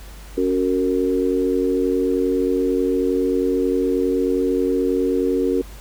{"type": "chord", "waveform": "sine", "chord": "F# major", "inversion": "second", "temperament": "equal with one note detuned", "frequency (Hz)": [277.2, 370, 459.5], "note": ["C#4", "F#4", "A#4"], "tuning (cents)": [0, 0, -25], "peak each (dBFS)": -21, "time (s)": [0.37, 5.62], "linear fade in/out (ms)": 10, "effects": ["added 50 Hz sine -36 dBFS peak until 5.8 s", "pink hiss -44 dBFS RMS until 5.8 s"]}